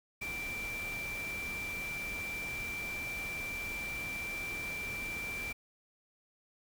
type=tone in noise; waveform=sine; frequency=2349 Hz; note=D7; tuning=in tune; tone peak=-37 dBFS; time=0.21-5.53 s; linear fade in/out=10 ms; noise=pink; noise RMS=-45 dBFS; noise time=0.21-5.53 s; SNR=+5 dB; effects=none